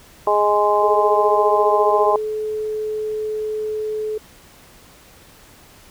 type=harmonic tone; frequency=207.7 Hz; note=G#3; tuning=in tune; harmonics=2 / 3 / 4 / 5; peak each=-19 / -19 / -19 / -19 dBFS; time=0.27-2.16 s; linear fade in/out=2 ms
type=tone; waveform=sine; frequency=430 Hz; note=A4; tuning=40 cents flat; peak=-21 dBFS; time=0.82-4.18 s; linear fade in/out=5 ms
effects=pink hiss -47 dBFS RMS until 5.9 s